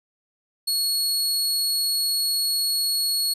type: tone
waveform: sawtooth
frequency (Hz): 4344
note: C#8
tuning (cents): -36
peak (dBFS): -18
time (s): 0.67-3.34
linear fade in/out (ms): 10
effects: resampled to 32000 Hz